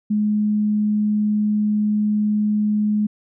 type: tone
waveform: sine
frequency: 210.5 Hz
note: G#3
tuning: 24 cents sharp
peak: -16 dBFS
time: 0.1-3.07 s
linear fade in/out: 10 ms
effects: none